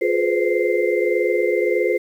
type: tone cluster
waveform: sine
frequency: 355 / 423.2 / 498.4 / 520 / 2087 Hz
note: F4 / G#4 / B4 / C5 / C7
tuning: +28 / +33 / +16 / -11 / -5 cents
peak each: -21 / -21 / -23 / -24 / -27 dBFS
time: 0.01-1.98 s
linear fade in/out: 10 ms
effects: 8-bit